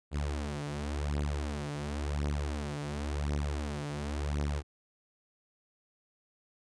sawtooth beating tone pair, 72.4 / 73.33 Hz, D2 / D2, -24 / -2 cents, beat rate 0.93 Hz, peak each -31 dBFS, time 0.11-4.63 s, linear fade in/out 50 ms, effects resampled to 22050 Hz

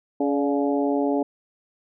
harmonic tone with a mistuned harmonic, 141 Hz, C#3, 30 cents sharp, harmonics 2 / 3 / 4 / 5 / 6, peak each -22 / -26 / -28 / -30 / -32 dBFS, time 0.2-1.23 s, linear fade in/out 5 ms, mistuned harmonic 4, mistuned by +52 cents, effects none

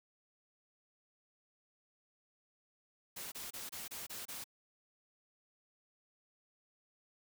white noise bursts, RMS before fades -45 dBFS, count 7, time 3.16-4.442 s, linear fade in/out 10 ms, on 160 ms, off 27 ms, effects none

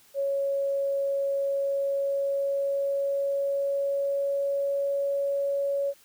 sine tone with pitch glide, 554.4 to 559.5 Hz, C#5 to C#5, 0 to +16 cents, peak -24 dBFS, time 0.14-5.94 s, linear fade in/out 50 ms, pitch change +16 cents, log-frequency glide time 1.41-4.96 s, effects white hiss -58 dBFS RMS until 6.04 s

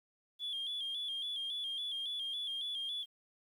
sine tone with vibrato, 3322 Hz, G#7, in tune, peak -35 dBFS, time 0.39-3.06 s, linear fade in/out 50 ms, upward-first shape square, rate 3.6 Hz, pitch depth 57 cents each way, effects tanh soft clip ceiling -33 dBFS + 11-bit

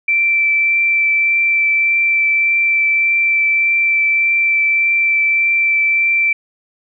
sine tone with vibrato, 2337 Hz, D7, 9 cents flat, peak -11 dBFS, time 0.08-6.33 s, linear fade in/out 5 ms, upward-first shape triangle, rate 1.7 Hz, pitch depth 10 cents each way, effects none

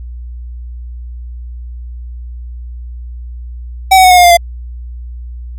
square tone with pitch steps, 763 / 749.9 / 737 / 724.3 / 711.9 / 699.7 / 687.7 Hz, G5 / F#5 / F#5 / F#5 / F5 / F5 / F5, -47 / +23 / -7 / -37 / +33 / +3 / -27 cents, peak -3 dBFS, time 3.91-4.372 s, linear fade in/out 10 ms, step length 66 ms, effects added 60 Hz sine -23 dBFS peak until 5.58 s

